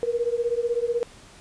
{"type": "beating tone pair", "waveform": "sine", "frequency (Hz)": [466.2, 482.2], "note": ["A#4", "B4"], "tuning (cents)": [0, -41], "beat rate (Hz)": 16, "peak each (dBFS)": [-25, -25], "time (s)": [0.03, 1.03], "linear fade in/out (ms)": 0, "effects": ["pink hiss -49 dBFS RMS until 1.4 s", "resampled to 22050 Hz"]}